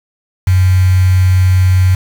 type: tone with quantisation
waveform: sine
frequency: 92.5 Hz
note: F#2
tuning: in tune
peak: -6 dBFS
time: 0.47-1.95 s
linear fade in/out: 5 ms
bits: 4
effects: none